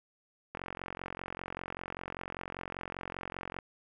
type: click train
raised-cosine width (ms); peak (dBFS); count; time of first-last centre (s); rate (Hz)
0.5; -23; 138; 0.55-3.588; 45.1
effects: none